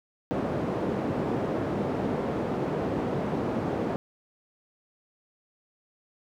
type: band-pass noise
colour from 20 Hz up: white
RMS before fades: -29 dBFS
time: 0.31-3.96 s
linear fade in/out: 0 ms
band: 120 to 450 Hz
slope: 12 dB/octave
effects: none